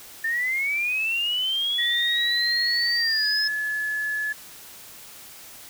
sine linear sweep, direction up, 1785 to 5180 Hz, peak -22 dBFS, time 0.24-3.48 s, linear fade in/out 5 ms
sine tone with pitch glide, 1900 to 1712.4 Hz, A#6 to A6, +33 to -47 cents, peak -24 dBFS, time 1.78-4.33 s, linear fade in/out 10 ms, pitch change -180 cents, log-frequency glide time 2.96-3.26 s
effects white hiss -44 dBFS RMS until 5.69 s

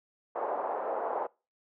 pink band-pass noise, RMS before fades -33 dBFS, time 0.35-1.27 s, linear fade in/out 10 ms, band 510 to 950 Hz, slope 24 dB/octave, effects noise-tail reverb RT60 0.3 s tail -24 dB re dry

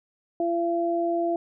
sine tone pair together, 340 / 680 Hz, F4 / F5, -46 / -46 cents, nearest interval octave, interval 1200 cents, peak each -25 dBFS, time 0.4-1.36 s, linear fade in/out 2 ms, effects none

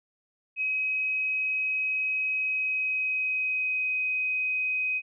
sine tone with pitch glide, 2538 to 2516 Hz, D#7 to D#7, +34 to +19 cents, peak -25 dBFS, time 0.56-5.02 s, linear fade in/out 50 ms, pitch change -15 cents, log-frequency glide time 2.35-3.96 s, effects none

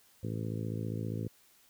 harmonic tone, 55 Hz, A1, in tune, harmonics 2 / 3 / 4 / 5 / 6 / 7 / 8 / 9, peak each -36 / -40 / -42 / -44 / -46 / -47 / -48 / -49 dBFS, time 0.23-1.28 s, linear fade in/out 5 ms, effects white hiss -64 dBFS RMS until 1.69 s

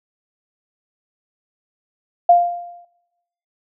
sine tone with exponential decay, 698.5 Hz, F5, in tune, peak -5 dBFS, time 2.29-2.85 s, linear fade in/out 5 ms, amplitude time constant 120 ms, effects noise-tail reverb RT60 1.0 s tail -20 dB re dry

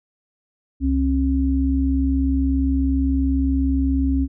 sine tone pair together, 67.42 / 269.7 Hz, C#2 / C#4, -48 / -47 cents, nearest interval 2 octaves, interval 2401 cents, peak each -19 dBFS, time 0.8-4.28 s, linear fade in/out 50 ms, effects none

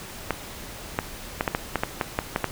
clicks, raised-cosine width 0.5 ms, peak -7 dBFS, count 11, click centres 0.307 / 0.989 / 1.409 / 1.478 / 1.549 / 1.757 / 1.835 / 2.012 / 2.189 / 2.361 / 2.443 s, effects pink hiss -39 dBFS RMS until 2.51 s

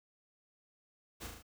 pink noise with echo, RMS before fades -45 dBFS, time 1.2-1.28 s, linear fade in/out 20 ms, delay 37 ms, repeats 4, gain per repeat -3 dB, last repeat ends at 1.428 s, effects none

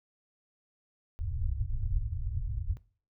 pink low-pass noise, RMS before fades -32 dBFS, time 1.19-2.77 s, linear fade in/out 0 ms, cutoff 120 Hz, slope 96 dB/octave, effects noise-tail reverb RT60 0.4 s tail -19 dB re dry

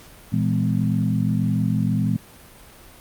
sine tone cluster, 116.6 / 165 / 206.8 / 253.1 Hz, A#2 / E3 / G#3 / B3, +1 / +2 / -7 / +43 cents, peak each -23 / -23 / -23 / -27 dBFS, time 0.32-2.17 s, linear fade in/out 10 ms, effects pink hiss -46 dBFS RMS until 3 s + Opus 48 kbps

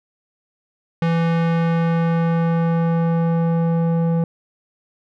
square tone with low-pass filter sweep, 166.6 Hz, E3, 19 cents sharp, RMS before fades -18 dBFS, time 1.02-4.24 s, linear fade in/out 2 ms, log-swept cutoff 2700 to 650 Hz, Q 0.79, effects none

